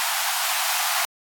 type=high-pass noise; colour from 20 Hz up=pink; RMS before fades=-24 dBFS; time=0-1.05 s; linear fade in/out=0 ms; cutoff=680 Hz; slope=96 dB/octave; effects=AAC 64 kbps